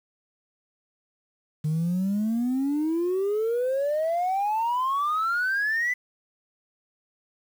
sine exponential sweep, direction up, 150 to 2019 Hz, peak -21 dBFS, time 1.64-5.94 s, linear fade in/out 10 ms, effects tanh soft clip ceiling -19 dBFS + 8-bit

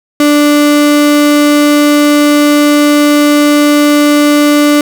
35% pulse tone, 293.7 Hz, D4, in tune, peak -3 dBFS, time 0.2-4.81 s, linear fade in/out 2 ms, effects none

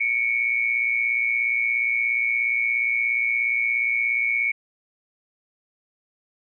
sine tone pair together, 2217 / 2334 Hz, C#7 / D7, 0 / -11 cents, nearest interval minor second, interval 89 cents, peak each -21 / -25 dBFS, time 0-4.52 s, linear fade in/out 10 ms, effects none

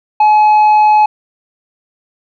sine tone with tanh clipping, 850 Hz, G#5, 40 cents sharp, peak -6 dBFS, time 0.2-1.06 s, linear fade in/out 5 ms, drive 4 dB, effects none

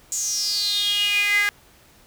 sawtooth tone with high-pass filter sweep, 410 Hz, G#4, 22 cents flat, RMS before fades -22 dBFS, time 0.12-1.49 s, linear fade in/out 0 ms, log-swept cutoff 7100 to 1800 Hz, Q 9.2, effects pink hiss -53 dBFS RMS until 2.06 s

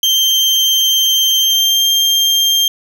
35% pulse tone with pitch glide, 3146 to 3188 Hz, G7 to G7, +6 to +28 cents, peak -8 dBFS, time 0.03-2.68 s, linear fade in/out 2 ms, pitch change +22 cents, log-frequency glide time 1.43-1.87 s, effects none

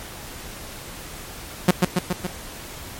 sawtooth tone with echo, 180.1 Hz, F#3, 46 cents flat, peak -7 dBFS, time 1.68-1.71 s, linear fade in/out 5 ms, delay 140 ms, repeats 4, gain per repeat -3 dB, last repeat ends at 2.27 s, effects pink hiss -37 dBFS RMS until 2.99 s + MP3 64 kbps

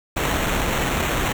pink noise with sample-and-hold, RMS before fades -22 dBFS, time 0.16-1.33 s, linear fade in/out 10 ms, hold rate 4900 Hz, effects none

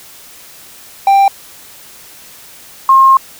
triangle / sine tone pair in turn, 788 / 1069 Hz, G5 / C6, +9 / +37 cents, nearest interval perfect fourth, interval 528 cents, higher second, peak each -3 dBFS, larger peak neither, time 1.07-1.28 / 2.89-3.17 s, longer second, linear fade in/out 2 ms, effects white hiss -37 dBFS RMS until 3.39 s

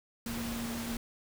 sine tone in noise, 233.1 Hz, A#3, in tune, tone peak -36 dBFS, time 0.26-0.97 s, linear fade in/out 2 ms, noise pink, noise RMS -40 dBFS, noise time 0.26-0.97 s, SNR +1 dB, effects none

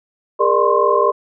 sine tone cluster, 407.2 / 468.8 / 596 / 1033 / 1077 Hz, G#4 / A#4 / D5 / C6 / C6, -34 / +10 / +25 / -22 / +50 cents, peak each -18 dBFS, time 0.39-1.12 s, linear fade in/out 20 ms, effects none

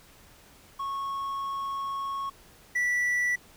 triangle tone pair in turn, 1100 / 1960 Hz, C#6 / B6, -14 / -14 cents, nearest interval minor seventh, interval 1000 cents, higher second, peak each -28 / -22 dBFS, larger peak second, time 0.79-2.3 / 2.75-3.36 s, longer first, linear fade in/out 10 ms, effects pink hiss -55 dBFS RMS until 3.56 s

